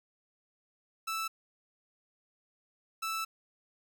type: tone bursts at uneven times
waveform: sawtooth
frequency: 1318.5 Hz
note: E6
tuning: in tune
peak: -29 dBFS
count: 2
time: 1.07-1.28 / 3.02-3.25 s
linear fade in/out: 10 ms
effects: none